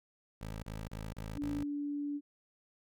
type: tone bursts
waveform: 15% pulse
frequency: 53.6 Hz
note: A1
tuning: 45 cents flat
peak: -34 dBFS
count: 5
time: 0.41-1.638 s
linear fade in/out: 5 ms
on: 220 ms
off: 32 ms
type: tone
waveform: sine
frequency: 289.2 Hz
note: D4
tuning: 27 cents flat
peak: -34 dBFS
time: 1.35-2.21 s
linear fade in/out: 50 ms
effects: none